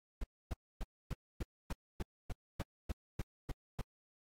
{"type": "noise bursts", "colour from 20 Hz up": "brown", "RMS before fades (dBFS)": -37, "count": 13, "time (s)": [0.21, 3.814], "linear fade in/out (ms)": 5, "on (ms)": 28, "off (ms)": 270, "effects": ["AAC 48 kbps"]}